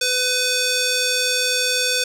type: tone with band-pass filter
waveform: square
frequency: 502 Hz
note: B4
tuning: 28 cents sharp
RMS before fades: -20 dBFS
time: 0.01-2.04 s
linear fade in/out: 5 ms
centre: 5300 Hz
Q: 1.1
effects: none